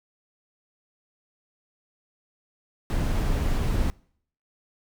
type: noise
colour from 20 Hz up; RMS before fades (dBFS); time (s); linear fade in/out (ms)
brown; -24; 2.9-3.9; 0
effects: noise-tail reverb RT60 0.6 s tail -24 dB re dry